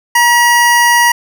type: tone pair together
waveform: square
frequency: 948.4 / 1930 Hz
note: A#5 / B6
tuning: +30 / -40 cents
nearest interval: octave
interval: 1230 cents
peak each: -10 dBFS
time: 0.15-1.12 s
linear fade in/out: 5 ms
effects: none